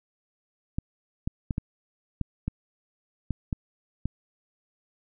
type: clicks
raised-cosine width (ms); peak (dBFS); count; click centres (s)
5; -15; 9; 0.785 / 1.275 / 1.508 / 1.581 / 2.213 / 2.48 / 3.307 / 3.528 / 4.056
effects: none